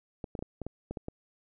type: clicks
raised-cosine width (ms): 2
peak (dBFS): -23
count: 9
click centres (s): 0.242 / 0.352 / 0.391 / 0.425 / 0.617 / 0.666 / 0.91 / 0.972 / 1.084
effects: none